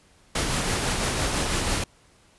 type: noise with tremolo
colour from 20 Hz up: pink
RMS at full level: -24 dBFS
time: 0.35-1.84 s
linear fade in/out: 5 ms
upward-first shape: sine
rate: 6 Hz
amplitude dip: 30%
effects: pink hiss -58 dBFS RMS until 2.38 s + resampled to 24000 Hz